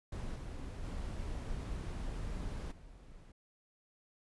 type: noise with level steps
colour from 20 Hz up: brown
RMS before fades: -40 / -43 / -40 / -54 dBFS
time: 0.12-3.32 s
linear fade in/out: 5 ms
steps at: 0.35 / 0.83 / 2.71 s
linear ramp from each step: 10 ms
effects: resampled to 24000 Hz